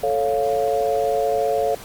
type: chord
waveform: sine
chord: A augmented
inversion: none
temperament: equal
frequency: 440 / 554.4 / 698.5 Hz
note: A4 / C#5 / E#5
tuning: 0 / 0 / 0 cents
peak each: -22 dBFS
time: 0.03-1.75 s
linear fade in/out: 5 ms
effects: pink hiss -39 dBFS RMS until 1.84 s + Opus 48 kbps